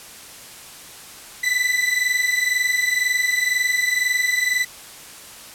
40% pulse tone pair together, 1981 / 2003 Hz, B6 / B6, +5 / +24 cents, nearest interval unison, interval 19 cents, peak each -20 dBFS, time 1.43-4.65 s, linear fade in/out 10 ms, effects white hiss -40 dBFS RMS until 5.54 s + low-pass 12000 Hz 12 dB/octave

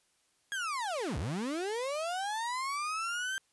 35% pulse linear two-way sweep, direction down then up, 1661.2 to 60.9 to 1581 Hz, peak -31 dBFS, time 0.52-3.38 s, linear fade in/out 0 ms, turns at 1.18 s, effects white hiss -72 dBFS RMS until 3.52 s + resampled to 24000 Hz

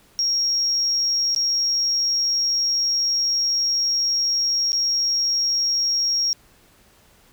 sine tone with dropouts, 5588 Hz, F8, in tune, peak -17 dBFS, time 0.19-6.33 s, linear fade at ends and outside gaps 0 ms, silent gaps 1.348-1.362 / 4.72-4.73 s, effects tanh soft clip ceiling -14 dBFS + pink hiss -55 dBFS RMS until 7.32 s

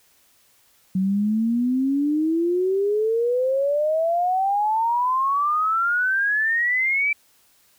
sine exponential sweep, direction up, 185 to 2340 Hz, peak -18 dBFS, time 0.95-7.13 s, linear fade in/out 5 ms, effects white hiss -59 dBFS RMS until 7.78 s

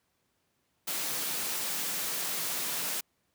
white high-pass noise, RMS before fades -33 dBFS, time 0.87-3.01 s, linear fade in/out 10 ms, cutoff 130 Hz, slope 96 dB/octave, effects pink hiss -75 dBFS RMS until 3.34 s + high-pass 80 Hz 12 dB/octave

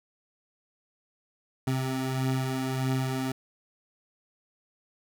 25% pulse beating tone pair, 130.81 / 132.41 Hz, C3 / C3, 0 / +21 cents, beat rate 1.6 Hz, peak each -24 / -30 dBFS, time 1.67-3.32 s, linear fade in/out 5 ms, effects none

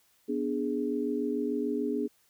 sine chord, G# diminished, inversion first, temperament equal, 246.9 / 293.7 / 415.3 Hz, B3 / D4 / G#4, 0 / 0 / 0 cents, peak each -32 dBFS, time 0.28-2.08 s, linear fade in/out 20 ms, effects white hiss -67 dBFS RMS until 2.29 s

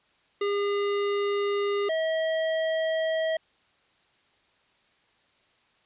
square tone pair in turn, 405.3 / 642 Hz, G#4 / E5, -42 / -46 cents, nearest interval minor sixth, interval 796 cents, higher second, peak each -25 dBFS, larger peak neither, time 0.41-1.89 / 1.89-3.37 s, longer neither, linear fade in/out 5 ms, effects white hiss -65 dBFS RMS until 5.85 s + resampled to 8000 Hz

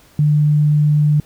sine tone, 149.3 Hz, D3, 29 cents sharp, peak -10 dBFS, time 0.19-1.2 s, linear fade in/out 2 ms, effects pink hiss -49 dBFS RMS until 1.25 s

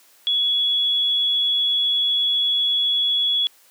sine tone, 3373 Hz, G#7, 26 cents sharp, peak -17 dBFS, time 0.27-3.47 s, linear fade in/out 0 ms, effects white hiss -54 dBFS RMS until 3.7 s + high-pass 300 Hz 12 dB/octave

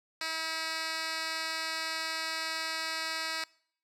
10% pulse tone with band-pass filter, 321.7 Hz, E4, 42 cents flat, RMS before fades -35 dBFS, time 0.21-3.44 s, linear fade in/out 2 ms, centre 3900 Hz, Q 1.2, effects noise-tail reverb RT60 0.6 s tail -23 dB re dry

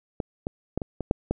clicks, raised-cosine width 2 ms, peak -14 / -15 / -12 / -17 / -16 / -6 / -11 dBFS, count 7, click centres 0.202 / 0.469 / 0.776 / 0.818 / 1.007 / 1.111 / 1.31 s, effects none

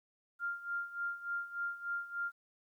sine tone with tremolo, 1396.9 Hz, F6, in tune, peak -33 dBFS, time 0.39-2.32 s, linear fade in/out 50 ms, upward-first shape sine, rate 3.4 Hz, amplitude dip 80%, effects 12-bit

